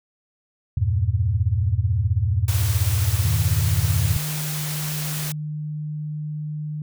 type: chord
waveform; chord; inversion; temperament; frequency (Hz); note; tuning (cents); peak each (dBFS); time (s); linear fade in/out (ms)
sine; E diminished; none; equal; 82.41 / 98 / 116.54; E2 / G2 / Bb2; 0 / 0 / 0; -23 / -21 / -23; 0.77-4.17; 5
type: noise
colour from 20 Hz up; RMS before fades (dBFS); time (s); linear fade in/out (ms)
white; -30; 2.48-5.32; 2
type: tone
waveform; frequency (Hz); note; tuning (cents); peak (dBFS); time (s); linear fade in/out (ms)
sine; 151.4; D#3; -47; -26; 3.25-6.82; 2
effects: none